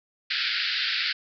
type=band-pass noise; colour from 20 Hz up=white; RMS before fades=-27 dBFS; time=0.3-1.13 s; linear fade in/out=10 ms; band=1400 to 4900 Hz; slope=96 dB/octave; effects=none